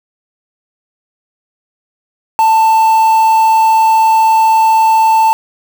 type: tone with quantisation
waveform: triangle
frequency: 888 Hz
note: A5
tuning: 16 cents sharp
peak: -4 dBFS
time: 2.39-5.33 s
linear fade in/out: 0 ms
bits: 4
effects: none